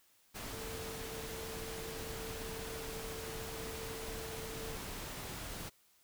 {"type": "tone in noise", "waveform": "sine", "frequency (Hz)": 447.2, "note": "A4", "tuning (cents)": 28, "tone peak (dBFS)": -46, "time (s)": [0.52, 4.77], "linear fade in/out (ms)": 20, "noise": "pink", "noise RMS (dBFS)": -44, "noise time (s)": [0.34, 5.7], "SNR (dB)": -5, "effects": ["white hiss -69 dBFS RMS until 6.03 s"]}